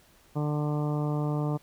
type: harmonic tone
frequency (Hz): 148.8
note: D3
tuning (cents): +23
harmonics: 1 / 2 / 3 / 4 / 5 / 6 / 7 / 8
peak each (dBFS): -27 / -33 / -37 / -39 / -41 / -43 / -44 / -45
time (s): 0.35-1.58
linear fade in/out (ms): 20
effects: pink hiss -60 dBFS RMS until 1.62 s